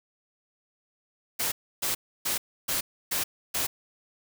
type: noise bursts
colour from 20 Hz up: white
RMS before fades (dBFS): -28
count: 6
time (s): 1.39-3.67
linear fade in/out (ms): 10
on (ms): 130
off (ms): 300
effects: none